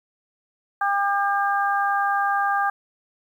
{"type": "harmonic tone", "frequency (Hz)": 400.6, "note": "G4", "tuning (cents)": 38, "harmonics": [2, 3, 4], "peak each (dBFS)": [-22, -24, -25], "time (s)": [0.81, 2.7], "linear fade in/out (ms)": 5, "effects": ["9-bit"]}